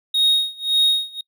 triangle tone with tremolo, 3742 Hz, A#7, 6 cents sharp, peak -11 dBFS, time 0.14-1.21 s, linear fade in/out 5 ms, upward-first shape sine, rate 1.8 Hz, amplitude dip 95%, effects noise-tail reverb RT60 0.1 s tail -26 dB re dry

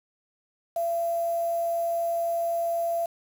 sine tone with quantisation, 677 Hz, E5, 46 cents sharp, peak -24 dBFS, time 0.76-3.06 s, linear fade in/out 5 ms, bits 7, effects none

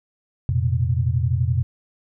sine chord, F suspended fourth, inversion none, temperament equal with one note detuned, 87.31 / 116.54 / 128.34 Hz, F2 / Bb2 / C3, 0 / 0 / -33 cents, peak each -22 dBFS, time 0.49-1.63 s, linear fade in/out 0 ms, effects none

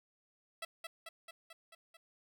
10% pulse tone with echo, 659.3 Hz, E5, in tune, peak -31 dBFS, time 0.62-0.65 s, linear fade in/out 5 ms, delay 220 ms, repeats 6, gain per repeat -3 dB, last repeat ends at 1.97 s, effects none

